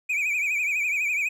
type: tone with vibrato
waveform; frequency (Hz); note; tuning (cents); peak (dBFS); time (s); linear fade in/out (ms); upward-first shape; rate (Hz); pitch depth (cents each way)
triangle; 2392; D7; +31; -21; 0.09-1.29; 10; triangle; 12; 120
effects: none